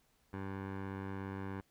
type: tone with low-pass filter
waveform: 15% pulse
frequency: 97 Hz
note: G2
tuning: 18 cents flat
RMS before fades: -42 dBFS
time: 0.33-1.61 s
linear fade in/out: 5 ms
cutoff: 1600 Hz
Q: 1.4
effects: pink hiss -73 dBFS RMS until 1.7 s